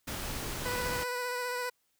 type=noise; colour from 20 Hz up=pink; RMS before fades=-37 dBFS; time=0.07-1.04 s; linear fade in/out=10 ms
type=tone with vibrato; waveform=15% pulse; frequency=493.9 Hz; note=B4; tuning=in tune; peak=-26 dBFS; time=0.65-1.7 s; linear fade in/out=10 ms; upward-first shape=sine; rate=15 Hz; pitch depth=20 cents each way
effects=white hiss -75 dBFS RMS until 1.99 s